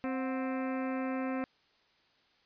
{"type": "harmonic tone with a mistuned harmonic", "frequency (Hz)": 262.2, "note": "C4", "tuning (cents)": 4, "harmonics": [1, 2, 3, 4, 5, 6, 7, 8, 9, 10], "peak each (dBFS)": [-33, -39, -43, -45, -47, -49, -50, -51, -52, -53], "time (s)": [0.04, 1.44], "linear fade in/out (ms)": 0, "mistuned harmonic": 3, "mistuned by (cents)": -110, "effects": ["white hiss -68 dBFS RMS until 2.45 s", "resampled to 11025 Hz"]}